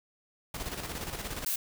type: noise with tremolo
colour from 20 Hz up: pink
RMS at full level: -36 dBFS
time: 0.54-1.45 s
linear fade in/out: 5 ms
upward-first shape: square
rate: 17 Hz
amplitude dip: 50%
type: noise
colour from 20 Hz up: blue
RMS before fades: -31 dBFS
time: 1.46-1.56 s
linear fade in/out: 5 ms
effects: none

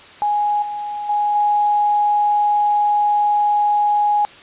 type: tone with level steps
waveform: sine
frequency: 830.6 Hz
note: G#5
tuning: in tune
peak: -15 / -23 / -15 / -13 dBFS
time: 0.22-4.25 s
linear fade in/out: 0 ms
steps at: 0.62 / 1.09 / 1.35 s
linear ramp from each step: 5 ms
effects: white hiss -41 dBFS RMS until 4.42 s + resampled to 8000 Hz

